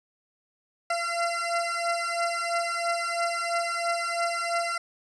20% pulse beating tone pair, 682 / 685 Hz, F5 / F5, -41 / -34 cents, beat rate 3 Hz, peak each -24 dBFS, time 0.9-4.78 s, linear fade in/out 5 ms, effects resampled to 24000 Hz + 10-bit

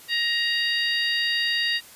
harmonic tone, 939 Hz, A#5, 12 cents sharp, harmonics 2 / 3 / 4 / 5, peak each -25 / -27 / -28 / -29 dBFS, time 0.08-1.81 s, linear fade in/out 50 ms, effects white hiss -47 dBFS RMS until 1.95 s + resampled to 32000 Hz

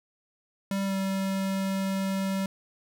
square tone with pitch glide, 196 to 193.19 Hz, G3 to G3, 0 to -25 cents, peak -27 dBFS, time 0.71-2.46 s, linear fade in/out 2 ms, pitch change -25 cents, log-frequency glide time 0.85-0.94 s, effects none

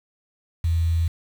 sine tone with quantisation, 83 Hz, E2, 12 cents sharp, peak -18 dBFS, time 0.64-1.08 s, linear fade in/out 5 ms, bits 7, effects none

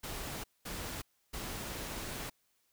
pink noise bursts at uneven times, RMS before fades -41 dBFS, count 3, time 0.03-0.44 / 0.65-1.02 / 1.33-2.3 s, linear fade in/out 10 ms, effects white hiss -75 dBFS RMS until 2.72 s

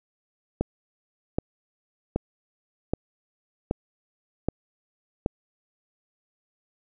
click train, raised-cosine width 2 ms, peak -10 dBFS, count 7, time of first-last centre 0.61-5.261 s, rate 1.29 Hz, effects none

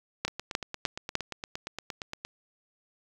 two click trains, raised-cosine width 0.2 ms, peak -18 / -9 dBFS, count 18 / 4, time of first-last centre 0.28-2.25 / 0.25-1.154 s, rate 8.63 / 3.32 Hz, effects 8-bit

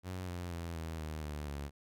sawtooth tone with pitch steps, 92 / 88.2 / 84.56 / 81.07 / 77.72 / 74.51 / 71.44 Hz, F#2 / F2 / E2 / E2 / D#2 / D2 / D2, -9 / +18 / +45 / -28 / -1 / +26 / -47 cents, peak -35 dBFS, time 0.03-1.71 s, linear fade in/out 50 ms, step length 240 ms, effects none

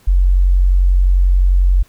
sine tone, 45.67 Hz, F#1, 22 cents flat, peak -8 dBFS, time 0.07-1.83 s, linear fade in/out 10 ms, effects pink hiss -51 dBFS RMS until 1.88 s

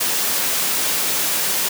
white high-pass noise, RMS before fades -20 dBFS, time 0-1.69 s, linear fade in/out 10 ms, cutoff 160 Hz, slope 12 dB/octave, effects none

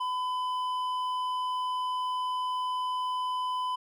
triangle tone with hard clipping, 1006 Hz, B5, 32 cents sharp, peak -30 dBFS, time 0-3.76 s, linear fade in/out 10 ms, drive 10 dB, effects none

